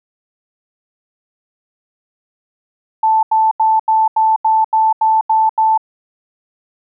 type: tone bursts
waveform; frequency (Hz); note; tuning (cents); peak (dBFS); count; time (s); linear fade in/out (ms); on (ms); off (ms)
sine; 880; A5; 0; -9; 10; 3.03-5.777; 5; 200; 83
effects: none